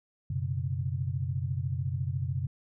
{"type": "chord", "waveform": "sine", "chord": "F# suspended fourth", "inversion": "none", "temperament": "equal with one note detuned", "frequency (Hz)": [92.5, 124.62, 138.59], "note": ["F#2", "B2", "C#3"], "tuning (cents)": [0, 16, 0], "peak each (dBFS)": -33, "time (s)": [0.3, 2.47], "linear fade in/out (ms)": 5, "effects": []}